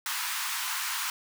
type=high-pass noise; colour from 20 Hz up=pink; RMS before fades=-32 dBFS; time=0.06-1.1 s; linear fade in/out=2 ms; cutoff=940 Hz; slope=48 dB/octave; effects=none